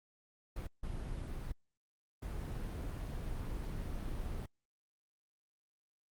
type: noise bursts at uneven times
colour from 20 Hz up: brown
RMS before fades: -40 dBFS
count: 3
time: 0.56-0.67 / 0.83-1.52 / 2.22-4.46 s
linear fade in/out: 5 ms
effects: Opus 32 kbps